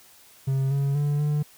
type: tone with pitch steps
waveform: triangle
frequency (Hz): 134.6 / 139.3 / 145.6 / 148.5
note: C3 / C#3 / D3 / D3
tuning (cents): +49 / +9 / -15 / +20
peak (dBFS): -19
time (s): 0.47-1.43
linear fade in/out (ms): 10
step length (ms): 240
effects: white hiss -53 dBFS RMS until 1.57 s